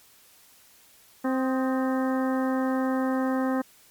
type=harmonic tone with a mistuned harmonic; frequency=261.6 Hz; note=C4; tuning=in tune; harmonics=1 / 2 / 3 / 4 / 5 / 6 / 7; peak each=-24 / -30 / -34 / -36 / -38 / -40 / -41 dBFS; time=1.24-3.62 s; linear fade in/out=10 ms; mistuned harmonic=5; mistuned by=-60 cents; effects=white hiss -56 dBFS RMS until 3.9 s + MP3 96 kbps